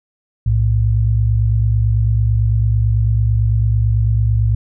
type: tone pair together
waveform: sine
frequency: 60.99 / 110 Hz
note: B1 / A2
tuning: -21 / 0 cents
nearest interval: minor seventh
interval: 1021 cents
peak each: -16 / -13 dBFS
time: 0.46-4.55 s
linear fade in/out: 5 ms
effects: none